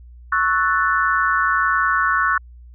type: chord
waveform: sine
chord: F# minor seventh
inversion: second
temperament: equal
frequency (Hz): 1108.7 / 1318.5 / 1480 / 1760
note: C#6 / E6 / F#6 / A6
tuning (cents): 0 / 0 / 0 / 0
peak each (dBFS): -20 / -22 / -19 / -24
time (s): 0.32-2.38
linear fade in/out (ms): 5
effects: added 60 Hz sine -39 dBFS peak until 2.74 s